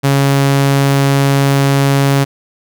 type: tone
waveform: sawtooth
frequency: 138.59 Hz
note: C#3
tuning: in tune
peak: -5 dBFS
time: 0.03-2.25 s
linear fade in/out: 20 ms
effects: none